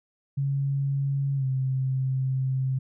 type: tone with pitch glide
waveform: sine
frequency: 138.59 to 131.72 Hz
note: C#3 to C3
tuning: 0 to +12 cents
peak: -23 dBFS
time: 0.37-2.79 s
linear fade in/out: 10 ms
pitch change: -88 cents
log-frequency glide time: 1.36-1.45 s
effects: none